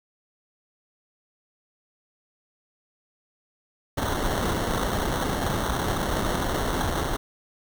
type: noise with sample-and-hold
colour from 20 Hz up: pink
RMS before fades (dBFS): -26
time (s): 3.97-7.17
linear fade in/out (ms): 10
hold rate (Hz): 2450
effects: none